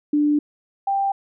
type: tone pair in turn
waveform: sine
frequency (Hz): 295.4 / 788.6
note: D4 / G5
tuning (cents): +10 / +10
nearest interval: octave + perfect fourth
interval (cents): 1700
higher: second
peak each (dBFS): -15 / -18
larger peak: first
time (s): 0.13-0.39 / 0.87-1.12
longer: first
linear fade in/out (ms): 5
effects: none